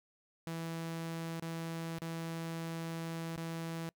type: tone with dropouts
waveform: sawtooth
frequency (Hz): 164.81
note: E3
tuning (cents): 0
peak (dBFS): -34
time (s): 0.47-3.89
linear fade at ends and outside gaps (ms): 0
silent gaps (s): 1.397-1.424 / 1.984-2.019 / 3.361-3.377
effects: noise-tail reverb RT60 0.1 s tail -26 dB re dry